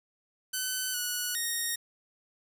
5% pulse tone with pitch steps, 1515 / 1470 / 1862 Hz, F#6 / F#6 / A#6, +40 / -12 / -2 cents, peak -19 dBFS, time 0.53-1.76 s, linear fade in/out 10 ms, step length 410 ms, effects resampled to 32000 Hz + 9-bit

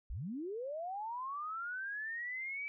sine linear sweep, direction up, 38.89 to 2317 Hz, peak -38 dBFS, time 0.1-2.68 s, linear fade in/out 0 ms, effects none

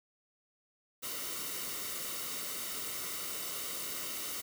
white noise with comb filter, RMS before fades -39 dBFS, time 1.02-4.42 s, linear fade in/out 20 ms, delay 1.2 ms, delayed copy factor -0.6, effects none

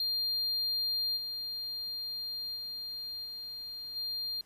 triangle tone with level steps, 4200 Hz, C8, 6 cents sharp, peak -28 / -34 / -36 / -38 / -32 dBFS, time 0-4.41 s, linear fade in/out 2 ms, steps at 1.16 / 2.55 / 3.24 / 3.95 s, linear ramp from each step 20 ms, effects pink hiss -65 dBFS RMS until 4.45 s + resampled to 32000 Hz

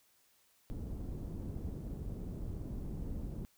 pink low-pass noise, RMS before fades -41 dBFS, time 0.7-3.45 s, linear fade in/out 0 ms, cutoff 270 Hz, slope 12 dB/octave, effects white hiss -70 dBFS RMS until 3.57 s

